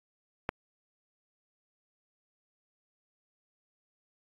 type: click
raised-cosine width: 0.5 ms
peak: -14 dBFS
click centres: 0.491 s
effects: AAC 32 kbps